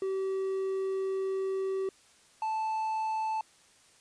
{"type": "tone pair in turn", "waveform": "triangle", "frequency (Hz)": [383.9, 877.4], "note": ["G4", "A5"], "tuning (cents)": [-36, -5], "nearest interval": "octave + major second", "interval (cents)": 1431, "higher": "second", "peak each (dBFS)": [-27, -27], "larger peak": "neither", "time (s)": [[0.02, 1.89], [2.42, 3.41]], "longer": "first", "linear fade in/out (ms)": 2, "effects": ["white hiss -61 dBFS RMS until 4 s", "resampled to 22050 Hz"]}